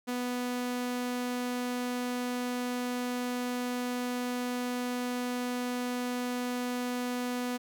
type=tone; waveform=sawtooth; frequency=246.9 Hz; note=B3; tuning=in tune; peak=-27 dBFS; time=0.07-7.58 s; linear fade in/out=20 ms; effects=none